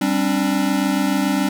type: chord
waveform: square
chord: G suspended fourth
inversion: none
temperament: equal with one note detuned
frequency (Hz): 196 / 266.7 / 293.7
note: G3 / C4 / D4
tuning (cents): 0 / +33 / 0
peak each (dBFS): -22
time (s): 0.01-1.49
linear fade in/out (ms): 5
effects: none